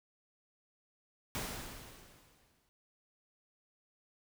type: noise with exponential decay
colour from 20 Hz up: pink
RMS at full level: -37 dBFS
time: 1.35-2.69 s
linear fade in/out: 0 ms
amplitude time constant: 290 ms
effects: none